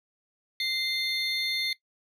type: tone cluster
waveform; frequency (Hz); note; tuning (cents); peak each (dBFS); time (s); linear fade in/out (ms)
triangle; 2081 / 3591 / 4306; C7 / A7 / C8; -10 / +35 / +49; -30; 0.6-1.73; 2
effects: noise-tail reverb RT60 0.1 s tail -17 dB re dry